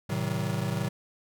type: chord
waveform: square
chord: A diminished seventh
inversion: none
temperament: just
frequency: 110 / 132 / 158.4 / 190.08 Hz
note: A2 / C3 / Eb3 / Gb3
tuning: 0 / +16 / +31 / +47 cents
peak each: -34 dBFS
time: 0.09-0.89 s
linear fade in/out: 10 ms
effects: none